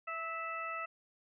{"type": "harmonic tone with a mistuned harmonic", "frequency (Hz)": 659.3, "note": "E5", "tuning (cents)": 0, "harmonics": [1, 2, 3, 4], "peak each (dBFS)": [-46, -39, -45, -44], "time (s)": [0.07, 0.86], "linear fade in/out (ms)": 10, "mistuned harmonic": 2, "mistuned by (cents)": -19, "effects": []}